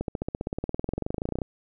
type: accelerating click train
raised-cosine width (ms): 2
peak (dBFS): -15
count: 30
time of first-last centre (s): 0.01-1.418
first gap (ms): 72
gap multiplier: 0.97
effects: none